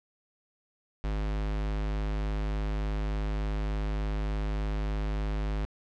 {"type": "tone", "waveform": "square", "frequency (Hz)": 51.7, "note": "G#1", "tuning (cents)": -7, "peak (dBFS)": -29, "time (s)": [1.04, 5.65], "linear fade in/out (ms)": 0, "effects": ["low-pass 4000 Hz 12 dB/octave", "11-bit"]}